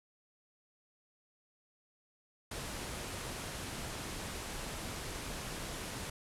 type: low-pass noise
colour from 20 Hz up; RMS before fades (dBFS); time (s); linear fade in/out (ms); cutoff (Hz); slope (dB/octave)
pink; -42; 2.51-6.1; 5; 12000; 48
effects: none